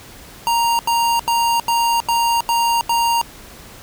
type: tone bursts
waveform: square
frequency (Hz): 933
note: A#5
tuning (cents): +1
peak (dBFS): -15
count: 7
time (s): 0.47-3.214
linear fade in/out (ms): 0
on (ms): 320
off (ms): 84
effects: pink hiss -40 dBFS RMS until 3.82 s